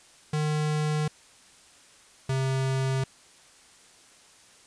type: tone pair in turn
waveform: square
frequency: 152.1 / 132.97 Hz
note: D#3 / C3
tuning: -39 / +28 cents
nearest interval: major second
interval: 233 cents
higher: first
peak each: -25 dBFS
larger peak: neither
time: 0.33-1.08 / 2.29-3.04 s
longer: neither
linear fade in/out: 5 ms
effects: white hiss -55 dBFS RMS until 4.66 s + resampled to 22050 Hz